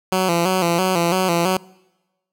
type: tone with vibrato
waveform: 10% pulse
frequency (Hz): 178.3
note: F3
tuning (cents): +36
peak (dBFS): -8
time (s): 0.12-1.57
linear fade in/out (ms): 2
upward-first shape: square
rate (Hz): 3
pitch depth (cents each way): 80
effects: noise-tail reverb RT60 1.0 s tail -24 dB re dry